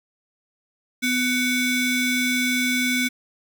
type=ring-modulated tone; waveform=35% pulse; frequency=1244.5 Hz; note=D#6; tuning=in tune; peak=-15 dBFS; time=1.02-3.09 s; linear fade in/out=20 ms; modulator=994 Hz; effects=none